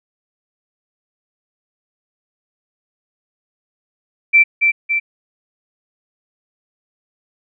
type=tone with echo; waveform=sine; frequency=2340 Hz; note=D7; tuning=7 cents flat; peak=-6 dBFS; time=4.33-4.44 s; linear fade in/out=20 ms; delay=280 ms; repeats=2; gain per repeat=-4 dB; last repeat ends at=5 s; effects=none